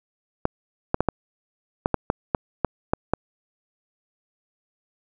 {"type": "clicks", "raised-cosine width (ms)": 1, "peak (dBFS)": -5, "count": 11, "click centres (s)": [0.454, 0.944, 1.006, 1.087, 1.859, 1.943, 2.101, 2.348, 2.647, 2.935, 3.136], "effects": []}